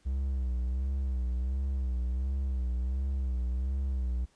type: tone with vibrato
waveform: triangle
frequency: 64.4 Hz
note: C2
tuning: 27 cents flat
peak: -26 dBFS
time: 0.05-4.26 s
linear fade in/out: 20 ms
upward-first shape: sine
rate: 1.4 Hz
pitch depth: 84 cents each way
effects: pink hiss -67 dBFS RMS until 4.35 s + resampled to 22050 Hz